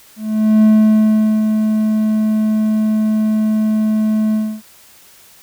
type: tone with ADSR envelope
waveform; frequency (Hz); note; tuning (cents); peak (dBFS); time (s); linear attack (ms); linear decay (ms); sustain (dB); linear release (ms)
triangle; 216.2; A3; -30; -4; 0.16-4.62; 470; 790; -6; 280
effects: white hiss -45 dBFS RMS until 5.42 s